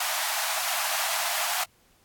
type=high-pass noise; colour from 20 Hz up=pink; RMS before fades=-28 dBFS; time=0-1.64 s; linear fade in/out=5 ms; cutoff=630 Hz; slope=96 dB/octave; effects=pink hiss -62 dBFS RMS until 2.04 s + AAC 64 kbps